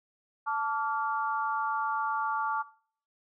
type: chord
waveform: sine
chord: D minor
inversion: second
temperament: equal with one note detuned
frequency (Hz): 880 / 1152.5 / 1396.9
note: A5 / D6 / F6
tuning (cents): 0 / -33 / 0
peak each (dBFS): -31 / -31 / -35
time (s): 0.46-2.63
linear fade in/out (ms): 20
effects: noise-tail reverb RT60 0.5 s tail -19 dB re dry